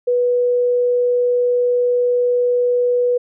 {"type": "tone", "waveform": "sine", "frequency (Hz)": 490, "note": "B4", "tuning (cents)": -14, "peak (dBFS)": -13, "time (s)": [0.07, 3.18], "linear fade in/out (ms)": 10, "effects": []}